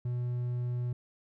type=tone; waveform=triangle; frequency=122.5 Hz; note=B2; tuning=14 cents flat; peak=-28 dBFS; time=0.05-0.93 s; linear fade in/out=5 ms; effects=none